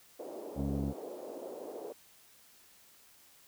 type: band-pass noise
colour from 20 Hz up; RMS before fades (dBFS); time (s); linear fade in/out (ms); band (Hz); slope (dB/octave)
white; -44; 0.19-1.93; 10; 330 to 570; 24
type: harmonic tone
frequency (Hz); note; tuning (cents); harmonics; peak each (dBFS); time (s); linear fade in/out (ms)
69.3; C#2; 0; 1 / 2 / 3 / 4; -37 / -37 / -37 / -37; 0.55-0.94; 50
effects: white hiss -61 dBFS RMS until 3.47 s